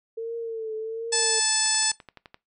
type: tone with vibrato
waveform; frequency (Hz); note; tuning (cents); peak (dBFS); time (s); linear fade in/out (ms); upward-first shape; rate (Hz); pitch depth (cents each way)
sine; 450; A4; +39; -28; 0.17-1.4; 10; triangle; 1.3; 59
type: harmonic tone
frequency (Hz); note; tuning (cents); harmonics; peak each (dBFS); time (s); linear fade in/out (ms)
873; A5; -14; 1 / 2 / 3 / 4 / 5 / 6 / 7 / 8 / 9 / 10; -34 / -31 / -35 / -33 / -31 / -27 / -32 / -36 / -25 / -30; 1.12-1.92; 10
type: click train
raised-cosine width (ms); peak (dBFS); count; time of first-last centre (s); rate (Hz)
0.3; -27; 9; 1.66-2.344; 11.7
effects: noise-tail reverb RT60 0.2 s tail -20 dB re dry